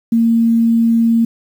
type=tone; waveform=sine; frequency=229.7 Hz; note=A#3; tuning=25 cents flat; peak=-9 dBFS; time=0.12-1.25 s; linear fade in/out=5 ms; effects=7-bit

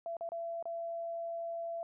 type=tone with dropouts; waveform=sine; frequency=673 Hz; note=E5; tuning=36 cents sharp; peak=-36 dBFS; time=0.06-1.83 s; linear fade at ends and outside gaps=1 ms; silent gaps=0.168-0.209 / 0.29-0.319 / 0.626-0.655 s; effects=none

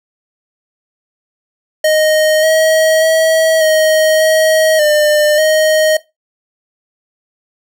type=tone with pitch steps; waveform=square; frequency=621 / 635 / 642 / 627 / 632 / 601 / 624 Hz; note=D#5 / D#5 / E5 / D#5 / D#5 / D5 / D#5; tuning=-3 / +35 / -46 / +13 / +27 / +40 / +5 cents; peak=-9 dBFS; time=1.84-5.97 s; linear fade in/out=5 ms; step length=590 ms; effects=noise-tail reverb RT60 0.2 s tail -18 dB re dry

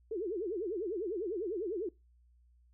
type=tone with vibrato; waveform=sine; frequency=392 Hz; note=G4; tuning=in tune; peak=-33 dBFS; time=0.11-1.89 s; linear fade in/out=5 ms; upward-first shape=sine; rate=10 Hz; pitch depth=270 cents each way; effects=noise-tail reverb RT60 0.2 s tail -21 dB re dry + added 60 Hz sine -62 dBFS peak until 2.73 s

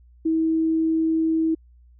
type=tone; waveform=sine; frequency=322.2 Hz; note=E4; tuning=39 cents flat; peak=-18 dBFS; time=0.25-1.55 s; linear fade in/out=10 ms; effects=added 60 Hz sine -49 dBFS peak until 1.99 s

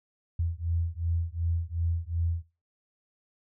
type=beating tone pair; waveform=sine; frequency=82.9 / 85.6 Hz; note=E2 / F2; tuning=+10 / -34 cents; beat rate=2.7 Hz; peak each=-30 dBFS; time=0.39-2.43 s; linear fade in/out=5 ms; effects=noise-tail reverb RT60 0.3 s tail -17 dB re dry

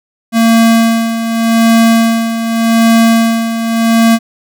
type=tone with tremolo; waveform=square; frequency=227.9 Hz; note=A#3; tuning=39 cents flat; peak=-5 dBFS; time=0.32-4.19 s; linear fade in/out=50 ms; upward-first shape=sine; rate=0.85 Hz; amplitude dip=65%; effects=none

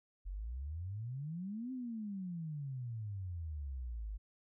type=exponential two-way sweep; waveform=sine; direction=up then down; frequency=43.65 to 263.1 to 49.15 Hz; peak=-39 dBFS; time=0.25-4.18 s; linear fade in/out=20 ms; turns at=1.72 s; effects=none

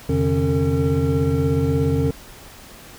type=tone cluster; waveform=triangle; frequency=85.3 / 133.3 / 150.1 / 272.2 / 453.5 Hz; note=F2 / C3 / D3 / C#4 / A#4; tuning=-40 / +33 / +38 / -31 / -48 cents; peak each=-21 dBFS; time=0.09-2.11 s; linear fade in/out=5 ms; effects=pink hiss -42 dBFS RMS until 2.98 s

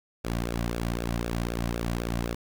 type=tone with flanger; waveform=sawtooth; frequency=58.2 Hz; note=A#1; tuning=2 cents flat; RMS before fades=-30 dBFS; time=0.24-2.35 s; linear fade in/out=10 ms; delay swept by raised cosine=0.96 to 2.36 ms; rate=3.9 Hz; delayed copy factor=-0.7; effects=9-bit

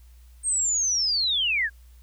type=linear sweep; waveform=sine; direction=down; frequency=8590 to 1568 Hz; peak=-21 dBFS; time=0.43-1.7 s; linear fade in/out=50 ms; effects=added 60 Hz sine -47 dBFS peak until 2.02 s + white hiss -63 dBFS RMS until 2.02 s

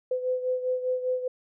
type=beating tone pair; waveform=sine; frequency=506 / 511 Hz; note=B4 / C5; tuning=+42 / -41 cents; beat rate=5 Hz; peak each=-26 / -32 dBFS; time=0.11-1.28 s; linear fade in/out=5 ms; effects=none

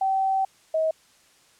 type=tone pair in turn; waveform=sine; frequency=770 / 636.4 Hz; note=G5 / D#5; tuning=-31 / +39 cents; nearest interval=minor third; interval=330 cents; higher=first; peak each=-20 dBFS; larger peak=neither; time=0.01-0.45 / 0.74-0.91 s; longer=first; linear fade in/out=5 ms; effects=white hiss -58 dBFS RMS until 1.59 s + low-pass 9000 Hz 12 dB/octave

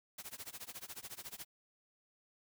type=noise with tremolo; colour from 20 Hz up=white; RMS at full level=-45 dBFS; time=0.18-1.45 s; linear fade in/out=5 ms; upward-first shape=sine; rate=14 Hz; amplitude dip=95%; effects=none

